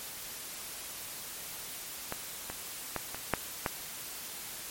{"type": "clicks", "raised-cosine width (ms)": 0.5, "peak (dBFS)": [-18, -21, -16, -23, -10, -13], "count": 6, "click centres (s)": [2.124, 2.5, 2.963, 3.146, 3.337, 3.662], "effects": ["white hiss -42 dBFS RMS until 4.7 s", "MP3 64 kbps"]}